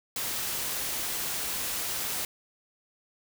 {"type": "noise", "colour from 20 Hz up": "white", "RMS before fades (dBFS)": -32, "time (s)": [0.16, 2.25], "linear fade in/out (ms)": 2, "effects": []}